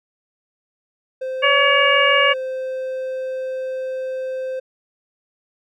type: tone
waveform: triangle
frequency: 520 Hz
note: C5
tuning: 11 cents flat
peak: -21 dBFS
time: 1.21-4.6 s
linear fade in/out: 10 ms
type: harmonic tone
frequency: 566 Hz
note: C#5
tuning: 36 cents sharp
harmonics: 1 / 2 / 3 / 4 / 5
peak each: -19 / -19 / -19 / -19 / -19 dBFS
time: 1.42-2.34 s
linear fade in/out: 20 ms
effects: none